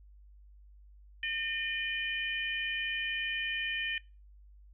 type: harmonic tone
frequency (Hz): 607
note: D#5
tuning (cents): -43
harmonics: 3 / 4 / 5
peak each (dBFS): -35 / -36 / -37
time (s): 1.23-3.98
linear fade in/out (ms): 2
effects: noise-tail reverb RT60 0.3 s tail -23 dB re dry + added 50 Hz sine -53 dBFS peak until 4.73 s